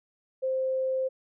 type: tone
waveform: sine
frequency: 523.3 Hz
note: C5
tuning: in tune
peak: -25 dBFS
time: 0.42-1.09 s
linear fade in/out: 20 ms
effects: none